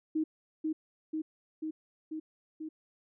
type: tone with echo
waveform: sine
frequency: 313.7 Hz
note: D#4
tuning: 14 cents sharp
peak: -27 dBFS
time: 0.15-0.24 s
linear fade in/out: 10 ms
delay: 490 ms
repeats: 5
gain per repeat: -2 dB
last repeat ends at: 2.69 s
effects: none

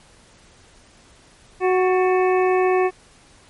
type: harmonic tone with a mistuned harmonic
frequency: 370 Hz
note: F#4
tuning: in tune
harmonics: 1 / 2 / 3 / 5 / 6 / 7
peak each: -16 / -22 / -26 / -30 / -32 / -33 dBFS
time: 1.6-2.91 s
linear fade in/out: 50 ms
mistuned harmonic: 5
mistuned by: -60 cents
effects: pink hiss -51 dBFS RMS until 3.49 s + MP3 48 kbps

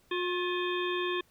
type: harmonic tone with a mistuned harmonic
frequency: 358 Hz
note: F4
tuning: 43 cents sharp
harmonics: 1 / 3 / 5 / 7 / 9 / 10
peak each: -31 / -36 / -38 / -39 / -41 / -41 dBFS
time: 0.11-1.21 s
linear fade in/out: 5 ms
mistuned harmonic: 5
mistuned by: -50 cents
effects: pink hiss -66 dBFS RMS until 1.3 s

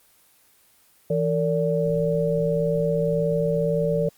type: tone cluster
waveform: sine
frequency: 164.4 / 454.3 / 576 Hz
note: E3 / A#4 / D5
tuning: -4 / -45 / -34 cents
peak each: -24 dBFS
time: 1.1-4.09 s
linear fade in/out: 5 ms
effects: white hiss -58 dBFS RMS until 4.17 s + Opus 24 kbps

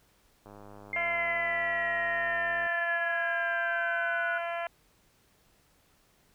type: click train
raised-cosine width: 1 ms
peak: -35 dBFS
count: 226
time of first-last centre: 0.46-2.666 s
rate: 102 Hz
type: exponential sweep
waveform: sine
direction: down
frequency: 2116 to 1452 Hz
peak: -29 dBFS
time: 0.93-4.38 s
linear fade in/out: 2 ms
type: harmonic tone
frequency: 340.3 Hz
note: F4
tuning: 45 cents flat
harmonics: 2 / 3 / 4 / 5 / 6 / 7 / 8 / 9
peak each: -33 / -41 / -41 / -40 / -45 / -44 / -49 / -51 dBFS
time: 0.96-4.67 s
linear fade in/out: 2 ms
effects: pink hiss -66 dBFS RMS until 6.34 s

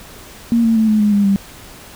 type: tone with pitch steps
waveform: sine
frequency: 233.1 / 226.7 / 220.5 / 214.5 / 208.6 / 202.9 / 197.38 Hz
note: A#3 / A#3 / A3 / A3 / G#3 / G#3 / G3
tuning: 0 / -48 / +4 / -44 / +8 / -40 / +12 cents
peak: -10 dBFS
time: 0.52-1.36 s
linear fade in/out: 0 ms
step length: 120 ms
effects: pink hiss -38 dBFS RMS until 1.95 s

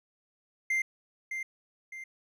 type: tone with echo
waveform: triangle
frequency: 2093 Hz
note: C7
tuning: in tune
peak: -24 dBFS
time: 0.7-0.82 s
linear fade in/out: 5 ms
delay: 610 ms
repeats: 2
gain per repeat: -7 dB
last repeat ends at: 2.04 s
effects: none

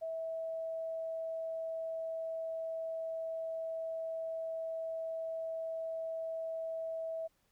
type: tone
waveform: sine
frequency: 651 Hz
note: E5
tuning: 22 cents flat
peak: -36 dBFS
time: 0.01-7.28 s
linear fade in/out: 20 ms
effects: pink hiss -75 dBFS RMS until 7.51 s

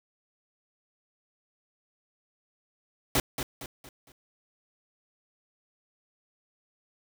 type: noise with echo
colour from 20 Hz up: pink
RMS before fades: -24 dBFS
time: 3.15-3.2 s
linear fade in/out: 2 ms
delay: 230 ms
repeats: 4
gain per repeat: -8 dB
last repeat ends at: 4.12 s
effects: none

